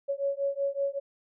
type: beating tone pair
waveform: sine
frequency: 554.4 / 559.7 Hz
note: C#5 / C#5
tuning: 0 / +17 cents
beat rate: 5.3 Hz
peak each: -30 / -30 dBFS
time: 0.08-1 s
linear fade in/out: 20 ms
effects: none